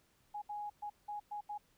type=tone bursts at uneven times; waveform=sine; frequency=830.6 Hz; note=G#5; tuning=in tune; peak=-39 dBFS; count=6; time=0.34-0.42 / 0.49-0.7 / 0.82-0.9 / 1.08-1.2 / 1.31-1.41 / 1.49-1.58 s; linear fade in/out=10 ms; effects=pink hiss -72 dBFS RMS until 1.77 s